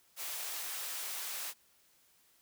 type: high-pass noise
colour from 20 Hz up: white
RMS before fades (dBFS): -40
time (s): 0.16-1.54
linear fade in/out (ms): 50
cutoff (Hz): 590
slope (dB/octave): 12
effects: white hiss -68 dBFS RMS until 2.41 s